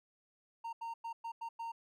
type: tone bursts at uneven times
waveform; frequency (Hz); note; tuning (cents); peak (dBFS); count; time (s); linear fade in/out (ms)
triangle; 920; A#5; -23; -37; 6; 0.64-0.73 / 0.81-0.94 / 1.04-1.13 / 1.24-1.32 / 1.41-1.49 / 1.59-1.72; 10
effects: none